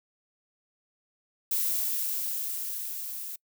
violet noise with level ramp, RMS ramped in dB -27 to -38 dBFS, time 1.51-3.36 s, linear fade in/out 5 ms, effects noise-tail reverb RT60 0.1 s tail -26 dB re dry

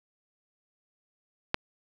click, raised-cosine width 0.3 ms, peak -8 dBFS, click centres 1.544 s, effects none

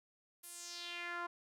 sawtooth tone with band-pass filter sweep, 347.5 Hz, F4, 9 cents flat, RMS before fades -45 dBFS, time 0.43-1.27 s, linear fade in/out 10 ms, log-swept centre 12000 to 1100 Hz, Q 2.8, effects none

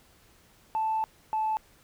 sine tone pair in turn, 879 / 871.4 Hz, A5 / A5, -2 / -17 cents, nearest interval unison, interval 15 cents, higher first, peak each -24 dBFS, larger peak neither, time 0.75-1.04 / 1.33-1.57 s, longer first, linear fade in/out 0 ms, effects tanh soft clip ceiling -21 dBFS + pink hiss -60 dBFS RMS until 1.83 s

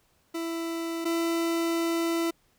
40% pulse tone pair in turn, 331.8 / 333.7 Hz, E4 / E4, +11 / +21 cents, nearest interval unison, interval 10 cents, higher second, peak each -29 / -24 dBFS, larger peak second, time 0.34-1.05 / 1.05-2.31 s, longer second, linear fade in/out 10 ms, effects pink hiss -67 dBFS RMS until 2.58 s

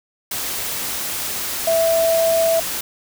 sine tone in noise, 659.3 Hz, E5, in tune, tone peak -14 dBFS, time 1.67-2.6 s, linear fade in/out 5 ms, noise white, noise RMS -25 dBFS, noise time 0.31-2.81 s, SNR +8 dB, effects none

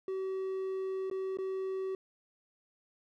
triangle tone with dropouts, 380.8 Hz, F#4, 50 cents sharp, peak -31 dBFS, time 0.08-1.95 s, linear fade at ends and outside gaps 2 ms, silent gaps 1.1-1.112 / 1.372-1.386 s, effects none

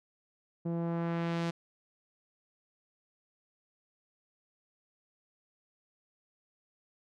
sawtooth tone with low-pass filter sweep, 168.4 Hz, E3, 37 cents sharp, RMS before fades -33 dBFS, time 0.65-1.51 s, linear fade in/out 10 ms, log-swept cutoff 470 to 6000 Hz, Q 0.79, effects none

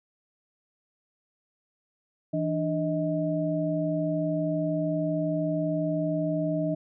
sine tone cluster, 164.3 / 297 / 630 Hz, E3 / D4 / D#5, -5 / +20 / +21 cents, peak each -29 dBFS, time 2.33-6.75 s, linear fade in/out 10 ms, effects none

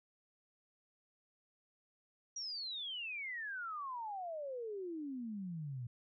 sine exponential sweep, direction down, 5800 to 116.54 Hz, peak -40 dBFS, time 2.36-5.87 s, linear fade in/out 5 ms, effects none

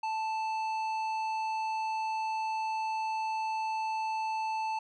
sine tone with tanh clipping, 880 Hz, A5, in tune, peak -32 dBFS, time 0.03-4.79 s, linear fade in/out 5 ms, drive 11 dB, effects none

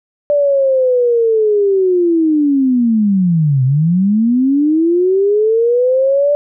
sine linear two-way sweep, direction down then up, 587.3 to 126.1 to 587.3 Hz, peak -9 dBFS, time 0.3-6.35 s, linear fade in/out 0 ms, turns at 3.64 s, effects none

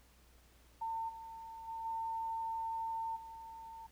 sine tone with level steps, 903 Hz, A5, 45 cents sharp, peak -36 / -46 / -40 / -36 / -47 dBFS, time 0.81-3.87 s, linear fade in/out 10 ms, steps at 1.08 / 1.67 / 1.84 / 3.15 s, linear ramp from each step 20 ms, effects added 60 Hz sine -64 dBFS peak until 3.91 s + pink hiss -67 dBFS RMS until 3.91 s

